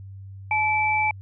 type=tone pair together; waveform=sine; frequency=859.3 / 2322 Hz; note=A5 / D7; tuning=-41 / -20 cents; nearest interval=octave + perfect fourth; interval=1721 cents; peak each=-22 dBFS; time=0.51-1.11 s; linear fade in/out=2 ms; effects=added 97 Hz sine -37 dBFS peak until 1.21 s